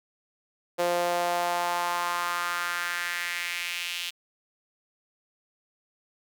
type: tone with high-pass filter sweep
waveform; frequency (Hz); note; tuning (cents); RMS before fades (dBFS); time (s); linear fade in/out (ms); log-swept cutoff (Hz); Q
sawtooth; 174.61; F3; 0; -29; 0.78-4.11; 20; 510 to 3000; 2.8
effects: none